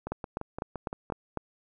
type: two click trains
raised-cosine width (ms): 1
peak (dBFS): -17 / -21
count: 6 / 7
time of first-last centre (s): 0.12-1.373 / 0.07-1.101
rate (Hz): 3.99 / 5.82
effects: none